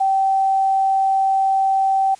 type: tone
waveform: sine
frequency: 774 Hz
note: G5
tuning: 22 cents flat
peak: -14 dBFS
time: 0-2.15 s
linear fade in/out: 10 ms
effects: white hiss -48 dBFS RMS until 2.19 s + resampled to 22050 Hz